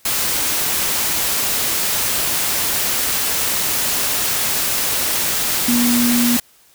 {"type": "tone in noise", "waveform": "sine", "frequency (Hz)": 240.5, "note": "B3", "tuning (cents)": -46, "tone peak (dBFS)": -14, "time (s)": [5.68, 6.37], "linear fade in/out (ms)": 5, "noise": "white", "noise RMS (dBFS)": -19, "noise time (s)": [0.05, 6.4], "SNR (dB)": 2, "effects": ["white hiss -52 dBFS RMS until 6.74 s"]}